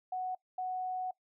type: tone pair in turn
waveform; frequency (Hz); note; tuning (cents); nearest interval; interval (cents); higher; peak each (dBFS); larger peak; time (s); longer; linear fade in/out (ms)
sine; 740 / 740; F#5 / F#5; 0 / 0; unison; 0; neither; -33 / -33; neither; 0.12-0.35 / 0.58-1.11; second; 5
effects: noise-tail reverb RT60 0.1 s tail -21 dB re dry